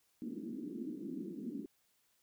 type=band-pass noise; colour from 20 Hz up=white; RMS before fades=-43 dBFS; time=0.22-1.66 s; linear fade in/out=0 ms; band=200 to 330 Hz; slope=48 dB/octave; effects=white hiss -75 dBFS RMS until 2.22 s